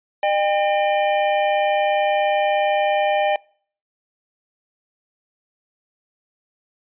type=tone pair together; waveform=square; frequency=608 / 797 Hz; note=D#5 / G5; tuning=-40 / +28 cents; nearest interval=perfect fourth; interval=468 cents; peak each=-20 dBFS; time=0.23-3.36 s; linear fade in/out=2 ms; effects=noise-tail reverb RT60 0.5 s tail -25 dB re dry + resampled to 8000 Hz